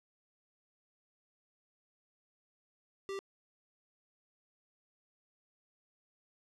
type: tone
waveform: square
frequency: 392 Hz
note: G4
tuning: in tune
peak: -38 dBFS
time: 3.09-3.19 s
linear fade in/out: 0 ms
effects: low-pass 7000 Hz 12 dB/octave